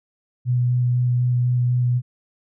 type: tone with vibrato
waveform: sine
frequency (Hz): 123.47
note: B2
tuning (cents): 0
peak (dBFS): -16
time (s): 0.45-2.02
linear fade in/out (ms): 50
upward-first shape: square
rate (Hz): 4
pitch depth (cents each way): 8
effects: none